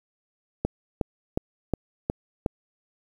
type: click train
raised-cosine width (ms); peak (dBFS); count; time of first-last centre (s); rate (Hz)
2; -10; 6; 0.65-2.462; 2.76
effects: 8-bit